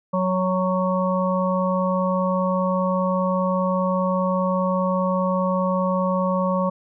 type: harmonic tone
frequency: 185 Hz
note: F#3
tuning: in tune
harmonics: 1 / 3 / 5 / 6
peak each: -22 / -23 / -29 / -26 dBFS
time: 0.13-6.7 s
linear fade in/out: 10 ms
effects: none